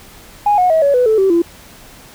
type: tone with pitch steps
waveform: sine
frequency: 826 / 727.4 / 640.6 / 564.2 / 496.8 / 437.6 / 385.3 / 339.4 Hz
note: G#5 / F#5 / E5 / C#5 / B4 / A4 / G4 / F4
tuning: -10 / -30 / -50 / +30 / +10 / -9 / -30 / -49 cents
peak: -8 dBFS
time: 0.46-1.42 s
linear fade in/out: 5 ms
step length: 120 ms
effects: tanh soft clip ceiling -4 dBFS + pink hiss -40 dBFS RMS until 2.14 s